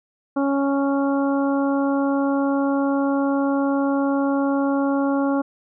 harmonic tone, 277.5 Hz, C#4, 2 cents sharp, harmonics 1 / 2 / 3 / 4 / 5, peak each -19 / -25 / -29 / -31 / -33 dBFS, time 0.36-5.42 s, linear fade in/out 10 ms, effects none

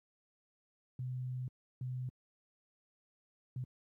sine tone bursts at uneven times, 126.9 Hz, B2, 47 cents sharp, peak -36 dBFS, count 3, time 0.99-1.48 / 1.81-2.09 / 3.56-3.64 s, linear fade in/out 2 ms, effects high-pass 80 Hz 12 dB/octave + 13-bit

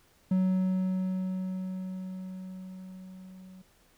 triangle tone with level ramp, 186.4 Hz, F#3, 13 cents sharp, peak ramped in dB -20 to -45 dBFS, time 0.31-3.62 s, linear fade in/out 5 ms, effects pink hiss -64 dBFS RMS until 3.97 s

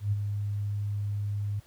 sine tone with ADSR envelope, 102.5 Hz, G#2, 22 cents flat, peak -22 dBFS, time 0-1.6 s, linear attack 120 ms, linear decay 28 ms, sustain -6 dB, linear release 10 ms, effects pink hiss -60 dBFS RMS until 1.66 s

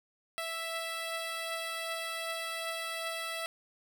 10% pulse beating tone pair, 659.3 / 661.9 Hz, E5 / E5, 0 / +7 cents, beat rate 2.6 Hz, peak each -27 / -36 dBFS, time 0.38-3.46 s, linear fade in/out 0 ms, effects none

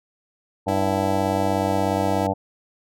harmonic tone, 96.9 Hz, G2, 20 cents flat, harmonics 1 / 2 / 3 / 5 / 6 / 7 / 8 / 9, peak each -28 / -28 / -28 / -28 / -28 / -28 / -28 / -28 dBFS, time 0.66-2.34 s, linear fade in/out 20 ms
sawtooth tone with pitch glide, 329.6 to 327.1 Hz, E4 to E4, 0 to -13 cents, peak -24 dBFS, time 0.68-2.27 s, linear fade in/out 5 ms, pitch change -13 cents, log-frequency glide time 1.42-1.95 s
effects none

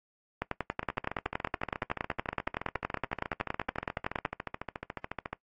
two click trains, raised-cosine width 0.5 ms, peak -15 / -20 dBFS, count 42 / 64, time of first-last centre 0.42-4.252 / 0.83-5.33 s, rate 10.7 / 14 Hz, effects noise-tail reverb RT60 0.1 s tail -19 dB re dry + AAC 32 kbps

